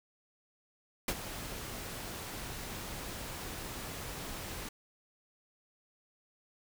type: noise with ADSR envelope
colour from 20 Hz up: pink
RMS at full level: -30 dBFS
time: 1.08-4.69 s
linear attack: 3 ms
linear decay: 52 ms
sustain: -12 dB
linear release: 6 ms
effects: none